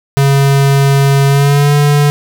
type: tone with pitch glide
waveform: square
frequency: 138.59 to 145.56 Hz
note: C#3 to D3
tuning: 0 to -15 cents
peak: -7 dBFS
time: 0.17-2.1 s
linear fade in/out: 0 ms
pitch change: +85 cents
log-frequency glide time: 1.27-1.74 s
effects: 8-bit